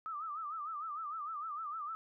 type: tone with vibrato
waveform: sine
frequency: 1244.5 Hz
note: D#6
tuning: in tune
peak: -38 dBFS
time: 0.06-1.95 s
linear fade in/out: 0 ms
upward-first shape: sine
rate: 6.6 Hz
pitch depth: 120 cents each way
effects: none